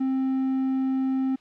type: tone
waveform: triangle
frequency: 264 Hz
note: C4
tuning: 16 cents sharp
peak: -20 dBFS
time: 0-1.36 s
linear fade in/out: 10 ms
effects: white hiss -57 dBFS RMS until 1.4 s + low-pass 3000 Hz 12 dB/octave